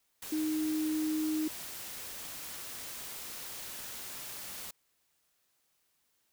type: tone in noise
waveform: sine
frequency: 310.5 Hz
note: D#4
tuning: 3 cents flat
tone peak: -29 dBFS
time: 0.32-1.48 s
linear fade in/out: 5 ms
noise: white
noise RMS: -43 dBFS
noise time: 0.22-4.71 s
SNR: +11 dB
effects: white hiss -75 dBFS RMS until 6.32 s